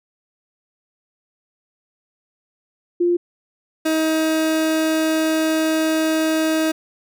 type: tone pair in turn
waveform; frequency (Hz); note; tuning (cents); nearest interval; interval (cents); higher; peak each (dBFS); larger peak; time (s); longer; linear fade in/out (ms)
sine / 30% pulse; 349.2 / 316.9; F4 / D#4; 0 / +32; major second; 168; first; -14; neither; 3-3.17 / 3.85-6.72; second; 10
effects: none